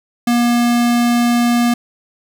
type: tone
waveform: square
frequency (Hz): 238.9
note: A#3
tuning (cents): +43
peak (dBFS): -12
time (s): 0.27-1.74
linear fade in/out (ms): 5
effects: none